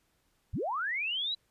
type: linear sweep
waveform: sine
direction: up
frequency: 40.55 to 3997 Hz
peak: -30 dBFS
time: 0.53-1.35 s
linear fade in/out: 10 ms
effects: pink hiss -73 dBFS RMS until 1.5 s + resampled to 32000 Hz